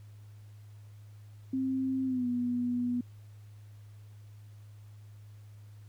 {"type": "tone with pitch glide", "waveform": "sine", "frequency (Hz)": [263.4, 244.3], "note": ["C4", "B3"], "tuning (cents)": [12, -19], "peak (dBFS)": -28, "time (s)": [1.53, 3.01], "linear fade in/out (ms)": 5, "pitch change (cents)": -131, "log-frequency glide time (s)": [2.05, 2.27], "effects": ["added 104 Hz sine -48 dBFS peak until 5.88 s", "pink hiss -67 dBFS RMS until 5.88 s"]}